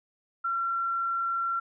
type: tone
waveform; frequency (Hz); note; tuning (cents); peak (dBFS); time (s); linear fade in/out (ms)
sine; 1363; F6; -43; -26; 0.44-1.6; 10
effects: none